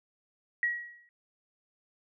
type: tone with exponential decay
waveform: sine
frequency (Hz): 1911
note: A#6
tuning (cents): +43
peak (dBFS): -23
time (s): 0.63-1.09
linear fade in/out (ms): 1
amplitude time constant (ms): 100
effects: none